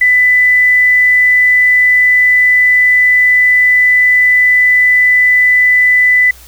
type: tone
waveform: sine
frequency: 1995 Hz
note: B6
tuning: 17 cents sharp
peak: -5 dBFS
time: 0.01-6.31 s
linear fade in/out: 5 ms
effects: added 60 Hz sine -38 dBFS peak until 6.47 s + white hiss -39 dBFS RMS until 6.47 s